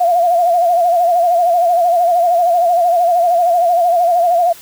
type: tone with vibrato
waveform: sine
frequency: 695 Hz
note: F5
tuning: 9 cents flat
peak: -9 dBFS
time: 0-4.53 s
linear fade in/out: 10 ms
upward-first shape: sine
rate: 13 Hz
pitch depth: 71 cents each way
effects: white hiss -38 dBFS RMS until 4.61 s